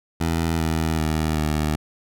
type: tone with pitch steps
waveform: 15% pulse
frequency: 82.41 / 80.34 / 78.33 / 76.36 Hz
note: E2 / E2 / D#2 / D#2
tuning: 0 / -44 / +12 / -32 cents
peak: -14 dBFS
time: 0.2-1.76 s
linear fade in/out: 10 ms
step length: 390 ms
effects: none